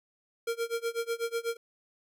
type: tone with tremolo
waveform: square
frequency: 463.9 Hz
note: A#4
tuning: 8 cents flat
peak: -28 dBFS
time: 0.47-1.57 s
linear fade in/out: 5 ms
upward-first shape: sine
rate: 8.1 Hz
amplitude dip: 95%
effects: none